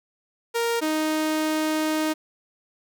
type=tone pair in turn; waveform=sawtooth; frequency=466.2 / 311.2 Hz; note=A#4 / D#4; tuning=0 / 0 cents; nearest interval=perfect fifth; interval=700 cents; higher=first; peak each=-18 dBFS; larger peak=neither; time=0.54-0.81 / 0.81-2.14 s; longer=second; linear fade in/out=20 ms; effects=none